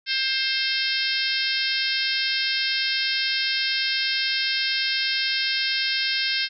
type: harmonic tone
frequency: 529 Hz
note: C5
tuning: 19 cents sharp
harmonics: 3 / 4 / 5 / 6 / 7 / 8 / 9 / 10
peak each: -30 / -30 / -30 / -30 / -30 / -30 / -30 / -30 dBFS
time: 0.06-6.49 s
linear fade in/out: 50 ms
effects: none